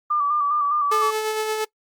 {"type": "tone with vibrato", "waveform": "sine", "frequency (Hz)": 1174.7, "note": "D6", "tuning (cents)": 0, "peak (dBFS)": -18, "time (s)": [0.1, 1.11], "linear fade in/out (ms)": 10, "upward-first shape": "square", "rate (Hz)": 4.9, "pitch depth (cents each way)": 37}
{"type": "tone with tremolo", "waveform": "sawtooth", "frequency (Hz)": 433.6, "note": "A4", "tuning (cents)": -25, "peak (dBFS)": -17, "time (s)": [0.91, 1.65], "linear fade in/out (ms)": 10, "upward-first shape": "sine", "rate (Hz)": 8.7, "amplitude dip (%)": 35}
{"effects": ["noise-tail reverb RT60 0.1 s tail -22 dB re dry", "Opus 32 kbps"]}